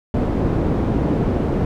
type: low-pass noise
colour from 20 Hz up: white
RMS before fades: -19 dBFS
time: 0.14-1.65 s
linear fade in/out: 2 ms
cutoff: 320 Hz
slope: 12 dB/octave
effects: none